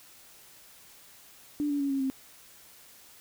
sine tone with pitch steps, 293.7 / 286.5 / 279.5 / 272.6 / 265.9 Hz, D4 / D4 / C#4 / C#4 / C4, 0 / -43 / +14 / -29 / +28 cents, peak -26 dBFS, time 1.6-2.1 s, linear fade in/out 0 ms, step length 100 ms, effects white hiss -54 dBFS RMS until 3.2 s

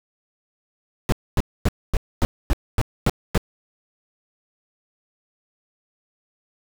brown noise bursts, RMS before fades -17 dBFS, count 9, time 1.09-3.378 s, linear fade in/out 0 ms, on 32 ms, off 250 ms, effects none

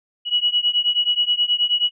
sine beating tone pair, 2919 / 2928.4 Hz, F#7 / F#7, -24 / -19 cents, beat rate 9.4 Hz, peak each -19 / -20 dBFS, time 0.25-1.91 s, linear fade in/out 50 ms, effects none

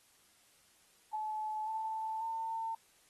sine tone with pitch steps, 862 / 881.1 / 900.7 Hz, A5 / A5 / A5, -36 / +2 / +40 cents, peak -35 dBFS, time 1.13-2.75 s, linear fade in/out 5 ms, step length 540 ms, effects white hiss -67 dBFS RMS until 3.09 s + AAC 32 kbps

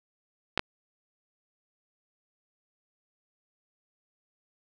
clicks, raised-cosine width 0.3 ms, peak -9 dBFS, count 2, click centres 0.576 / 0.594 s, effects none

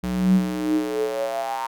square tone with high-pass filter sweep, 61.5 Hz, B1, 7 cents flat, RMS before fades -23 dBFS, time 0.03-1.67 s, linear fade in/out 10 ms, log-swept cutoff 130 to 960 Hz, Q 9.5, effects none

